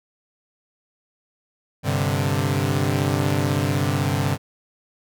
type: chord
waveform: sawtooth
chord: G suspended fourth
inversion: none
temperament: equal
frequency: 98 / 130.81 / 146.83 Hz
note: G2 / C3 / D3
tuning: 0 / 0 / 0 cents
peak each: -20 dBFS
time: 1.83-4.38 s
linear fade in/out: 50 ms
effects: none